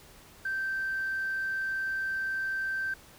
sine tone, 1560 Hz, G6, 9 cents flat, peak -28 dBFS, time 0.45-2.94 s, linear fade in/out 5 ms, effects tanh soft clip ceiling -25 dBFS + pink hiss -54 dBFS RMS until 3.18 s

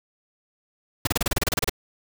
pink noise bursts, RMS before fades -22 dBFS, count 13, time 1.05-1.696 s, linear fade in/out 5 ms, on 22 ms, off 30 ms, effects none

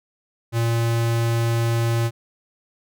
square tone, 116 Hz, A#2, 8 cents flat, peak -19 dBFS, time 0.52-2.11 s, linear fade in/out 50 ms, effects none

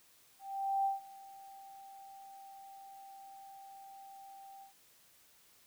sine tone with ADSR envelope, 784 Hz, G5, in tune, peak -28 dBFS, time 0.39-4.73 s, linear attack 460 ms, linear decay 150 ms, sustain -22 dB, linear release 110 ms, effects white hiss -65 dBFS RMS until 5.66 s

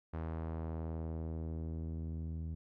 sawtooth tone with low-pass filter sweep, 80.7 Hz, E2, 36 cents flat, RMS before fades -40 dBFS, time 0.13-2.55 s, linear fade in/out 10 ms, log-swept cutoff 1400 to 180 Hz, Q 0.9, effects none

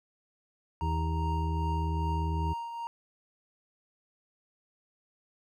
triangle tone with tremolo, 932.3 Hz, A#5, in tune, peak -30 dBFS, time 0.81-2.87 s, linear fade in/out 0 ms, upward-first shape triangle, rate 2.5 Hz, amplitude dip 50%
harmonic tone, 80.2 Hz, E2, 47 cents flat, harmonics 1 / 2 / 4 / 5, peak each -29 / -35 / -41 / -43 dBFS, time 0.81-2.54 s, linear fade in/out 20 ms
effects none

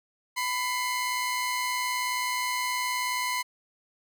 sawtooth tone pair together, 1000 / 2119 Hz, B5 / C7, +21 / +21 cents, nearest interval octave + minor second, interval 1300 cents, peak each -25 / -28 dBFS, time 0.36-3.43 s, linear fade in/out 20 ms, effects none

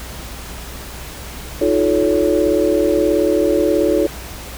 sine tone cluster, 315.2 / 353.7 / 430.6 / 563 Hz, D#4 / F4 / A4 / C#5, +23 / +22 / -37 / +27 cents, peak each -18 dBFS, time 1.61-4.07 s, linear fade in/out 5 ms, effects added 60 Hz sine -33 dBFS peak until 4.57 s + pink hiss -33 dBFS RMS until 4.57 s

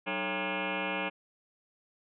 sine tone with frequency modulation, 931 Hz, A#5, 2 cents flat, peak -30 dBFS, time 0.06-1.1 s, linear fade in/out 20 ms, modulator 247 Hz, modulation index 7.6, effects none

